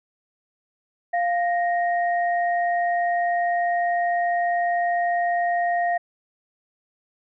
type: tone pair together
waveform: sine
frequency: 698.5 / 1864.8 Hz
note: F5 / A#6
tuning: 0 / 0 cents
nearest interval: octave + perfect fourth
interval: 1700 cents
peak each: -20 / -28 dBFS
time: 1.13-5.98 s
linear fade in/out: 10 ms
effects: none